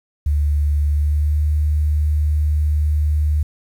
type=tone with pitch glide; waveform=sine; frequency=73.42 to 75.31 Hz; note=D2 to D2; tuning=0 to +44 cents; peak=-14 dBFS; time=0.26-3.43 s; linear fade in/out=5 ms; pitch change=+44 cents; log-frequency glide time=0.9-1.4 s; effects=8-bit